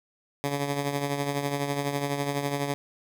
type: tone with tremolo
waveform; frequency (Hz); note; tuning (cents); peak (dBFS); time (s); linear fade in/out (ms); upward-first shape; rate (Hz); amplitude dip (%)
10% pulse; 142; C#3; +42; -16; 0.44-2.74; 0; triangle; 12; 60
effects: none